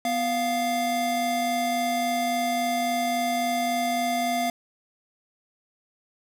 square tone pair together, 246.9 / 697.1 Hz, B3 / F5, 0 / -3 cents, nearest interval octave + tritone, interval 1797 cents, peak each -30 / -25 dBFS, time 0.05-4.5 s, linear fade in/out 2 ms, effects none

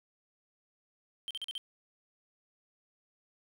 triangle tone bursts, 3136 Hz, G7, in tune, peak -34 dBFS, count 5, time 1.28-1.579 s, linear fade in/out 0 ms, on 27 ms, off 41 ms, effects none

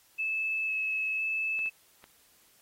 sine tone with vibrato, 2602 Hz, E7, 23 cents flat, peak -28 dBFS, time 0.18-1.7 s, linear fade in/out 20 ms, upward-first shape square, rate 0.99 Hz, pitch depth 9 cents each way
clicks, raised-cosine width 0.3 ms, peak -34 dBFS, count 3, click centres 1.591 / 1.66 / 2.041 s
effects white hiss -63 dBFS RMS until 2.61 s + AAC 48 kbps

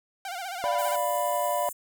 sawtooth tone with vibrato, 740 Hz, F#5, in tune, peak -29 dBFS, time 0.25-0.96 s, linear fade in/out 2 ms, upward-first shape sine, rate 15 Hz, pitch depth 120 cents each way
triangle chord, B diminished, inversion first, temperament equal, 587.3 / 698.5 / 987.8 Hz, D5 / F5 / B5, 0 / 0 / 0 cents, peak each -27 dBFS, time 0.64-1.69 s, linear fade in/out 0 ms
pink high-pass noise, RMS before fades -38 dBFS, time 0.78-1.73 s, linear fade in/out 10 ms, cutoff 6900 Hz, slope 96 dB/octave
effects none

